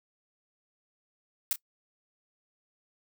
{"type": "noise with echo", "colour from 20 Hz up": "blue", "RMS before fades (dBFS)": -27, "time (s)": [1.51, 1.53], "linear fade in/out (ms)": 0, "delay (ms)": 28, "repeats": 1, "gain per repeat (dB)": -13, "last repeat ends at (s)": 1.558, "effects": ["noise-tail reverb RT60 0.1 s tail -21 dB re dry"]}